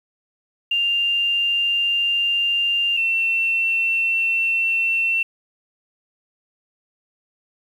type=tone pair in turn; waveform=sine; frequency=2794 / 2698 Hz; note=F7 / E7; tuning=0 / +40 cents; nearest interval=minor second; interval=60 cents; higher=first; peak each=-17 dBFS; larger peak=neither; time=0.71-2.97 / 2.97-5.23 s; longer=neither; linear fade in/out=5 ms; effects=8-bit